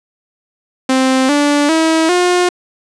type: tone with pitch steps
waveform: sawtooth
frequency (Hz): 261.6 / 290.3 / 322.1 / 357.4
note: C4 / D4 / E4 / F4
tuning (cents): 0 / -20 / -40 / +40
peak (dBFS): -6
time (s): 0.89-2.49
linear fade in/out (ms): 5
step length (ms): 400
effects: resampled to 22050 Hz + 7-bit